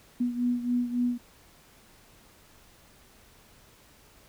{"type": "beating tone pair", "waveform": "sine", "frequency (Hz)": [243.2, 246.8], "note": ["B3", "B3"], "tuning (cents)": [-26, -1], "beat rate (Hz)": 3.6, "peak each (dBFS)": [-26, -31], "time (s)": [0.2, 1.18], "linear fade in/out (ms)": 10, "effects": ["pink hiss -57 dBFS RMS until 4.28 s"]}